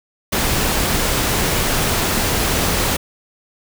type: noise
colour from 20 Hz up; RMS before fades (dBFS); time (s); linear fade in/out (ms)
pink; -18; 0.32-2.97; 10
effects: none